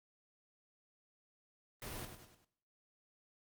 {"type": "noise with echo", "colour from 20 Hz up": "pink", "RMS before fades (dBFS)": -45, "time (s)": [1.82, 2.05], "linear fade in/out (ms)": 0, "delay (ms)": 99, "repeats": 4, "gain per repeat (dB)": -7, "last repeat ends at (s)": 2.446, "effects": ["noise-tail reverb RT60 0.7 s tail -18 dB re dry", "Opus 32 kbps"]}